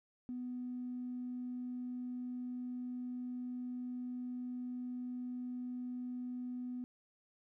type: tone with tanh clipping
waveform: triangle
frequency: 248.4 Hz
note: B3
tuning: 10 cents sharp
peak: -39 dBFS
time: 0.29-6.84 s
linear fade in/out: 0 ms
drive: 4 dB
effects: none